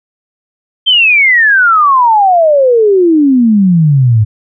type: exponential sweep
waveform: sine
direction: down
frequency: 3184 to 103.5 Hz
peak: -4 dBFS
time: 0.86-4.25 s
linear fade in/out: 20 ms
effects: none